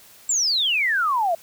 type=exponential sweep; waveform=sine; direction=down; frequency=7670 to 643 Hz; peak=-18 dBFS; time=0.29-1.35 s; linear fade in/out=5 ms; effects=white hiss -49 dBFS RMS until 1.42 s